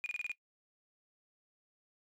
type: tone bursts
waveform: sine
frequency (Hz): 2441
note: D#7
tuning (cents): -34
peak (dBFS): -32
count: 6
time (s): 0.04-0.316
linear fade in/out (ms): 0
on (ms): 21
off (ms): 30
effects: noise-tail reverb RT60 0.1 s tail -20 dB re dry + tanh soft clip ceiling -30 dBFS